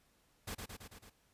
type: noise with echo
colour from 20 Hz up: pink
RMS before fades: -42 dBFS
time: 0.47-0.55 s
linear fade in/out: 10 ms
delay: 110 ms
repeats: 5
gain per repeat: -3 dB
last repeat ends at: 1.1 s
effects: pink hiss -72 dBFS RMS until 1.33 s + resampled to 32000 Hz